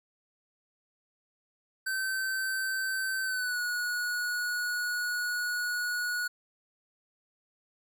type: tone with pitch glide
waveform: square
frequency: 1543 to 1458.9 Hz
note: G6 to F#6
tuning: -28 to -25 cents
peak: -30 dBFS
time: 1.86-6.28 s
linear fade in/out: 10 ms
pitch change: -97 cents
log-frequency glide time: 3.23-3.6 s
effects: none